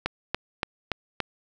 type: click train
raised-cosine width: 0.3 ms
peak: -9 dBFS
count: 5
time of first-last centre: 0.06-1.203 s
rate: 3.5 Hz
effects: none